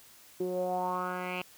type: tone with low-pass filter sweep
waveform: 10% pulse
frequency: 181.4 Hz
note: F#3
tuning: 34 cents flat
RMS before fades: -33 dBFS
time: 0.4-1.42 s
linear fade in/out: 5 ms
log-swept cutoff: 370 to 2800 Hz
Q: 5
effects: white hiss -56 dBFS RMS until 1.57 s